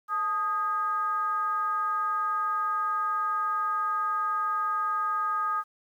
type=tone with frequency modulation; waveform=sine; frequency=1244.5 Hz; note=D#6; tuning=in tune; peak=-25 dBFS; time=0.08-5.64 s; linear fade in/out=50 ms; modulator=375 Hz; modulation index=0.47; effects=10-bit